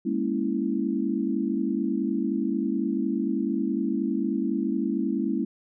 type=chord; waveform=sine; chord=A# half-diminished seventh; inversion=third; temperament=equal with one note detuned; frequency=203.6 / 233.1 / 277.2 / 329.6 Hz; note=G#3 / A#3 / C#4 / E4; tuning=-34 / 0 / 0 / 0 cents; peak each=-29 dBFS; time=0.05-5.45 s; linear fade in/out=10 ms; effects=none